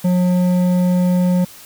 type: tone with hard clipping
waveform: sine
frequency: 180 Hz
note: F#3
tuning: 47 cents flat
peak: -14 dBFS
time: 0.04-1.45 s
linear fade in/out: 10 ms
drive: 8 dB
effects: white hiss -40 dBFS RMS until 1.65 s